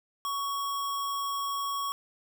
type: tone with sample-and-hold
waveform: sine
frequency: 1119 Hz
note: C#6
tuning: 16 cents sharp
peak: -29 dBFS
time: 0.25-1.92 s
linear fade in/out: 0 ms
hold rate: 4410 Hz
effects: none